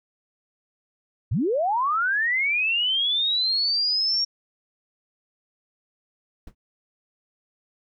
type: linear sweep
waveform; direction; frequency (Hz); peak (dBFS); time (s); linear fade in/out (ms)
sine; up; 77.4 to 5588; -20; 1.31-4.25; 10
type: noise with exponential decay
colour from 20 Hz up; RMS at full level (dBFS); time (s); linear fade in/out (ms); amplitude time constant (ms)
brown; -34; 6.47-6.55; 5; 16
effects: none